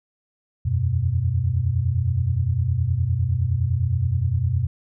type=chord; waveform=sine; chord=E suspended second; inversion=none; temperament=equal with one note detuned; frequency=82.41 / 92.13 / 123.47 Hz; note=E2 / F#2 / B2; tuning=0 / -7 / 0 cents; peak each=-26 / -22 / -22 dBFS; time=0.65-4.67 s; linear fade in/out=10 ms; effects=none